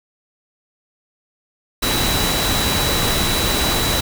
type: tone in noise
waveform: sine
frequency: 3933 Hz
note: B7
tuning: 8 cents flat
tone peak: -23 dBFS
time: 1.82-4.01 s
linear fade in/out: 10 ms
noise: pink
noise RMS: -19 dBFS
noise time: 1.82-4.01 s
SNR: -7 dB
effects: none